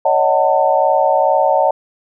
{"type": "chord", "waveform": "sine", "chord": "D# half-diminished seventh", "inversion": "third", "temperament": "just", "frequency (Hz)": [560, 622.3, 746.7, 896], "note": ["C#5", "D#5", "F#5", "A5"], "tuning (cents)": [18, 0, 16, 31], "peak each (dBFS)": -16, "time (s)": [0.05, 1.71], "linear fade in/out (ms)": 5, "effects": []}